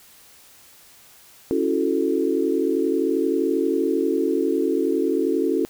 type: chord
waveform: sine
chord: F# minor seventh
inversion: second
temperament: equal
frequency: 277.2 / 329.6 / 370 / 440 Hz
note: C#4 / E4 / F#4 / A4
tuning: 0 / 0 / 0 / 0 cents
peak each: -24 dBFS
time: 1.51-5.65 s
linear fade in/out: 0 ms
effects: white hiss -50 dBFS RMS until 5.69 s